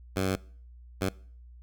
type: tone bursts at uneven times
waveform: 10% pulse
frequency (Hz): 95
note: F#2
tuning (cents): +46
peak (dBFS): -18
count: 2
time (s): 0.16-0.36 / 1.01-1.09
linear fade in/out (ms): 5
effects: noise-tail reverb RT60 0.5 s tail -23 dB re dry + added 60 Hz sine -47 dBFS peak until 1.62 s